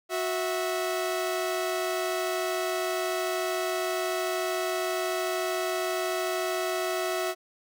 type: tone pair together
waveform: sawtooth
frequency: 367 / 654 Hz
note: F#4 / E5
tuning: -14 / -14 cents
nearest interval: minor seventh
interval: 1000 cents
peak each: -26 dBFS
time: 0.09-7.35 s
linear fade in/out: 50 ms
effects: none